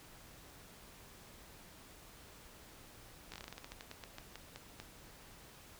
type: slowing click train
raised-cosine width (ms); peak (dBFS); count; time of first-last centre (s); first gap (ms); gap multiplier
0.2; -29; 18; 3.32-4.8; 17; 1.18
effects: pink hiss -57 dBFS RMS until 5.79 s